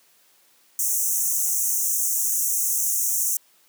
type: high-pass noise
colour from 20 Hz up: pink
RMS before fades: -23 dBFS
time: 0.79-3.37 s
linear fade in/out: 2 ms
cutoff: 5900 Hz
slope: 96 dB/octave
effects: white hiss -59 dBFS RMS until 3.68 s + high-pass 200 Hz 12 dB/octave